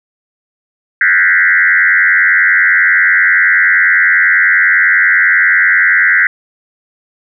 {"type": "tone with frequency modulation", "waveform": "sine", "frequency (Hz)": 1760, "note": "A6", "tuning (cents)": 0, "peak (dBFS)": -6, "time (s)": [1.01, 6.27], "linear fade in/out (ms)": 2, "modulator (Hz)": 90.2, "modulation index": 3.2, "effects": []}